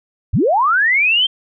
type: linear sweep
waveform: sine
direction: up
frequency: 51.91 to 3188 Hz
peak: -11 dBFS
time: 0.33-1.27 s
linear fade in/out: 10 ms
effects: none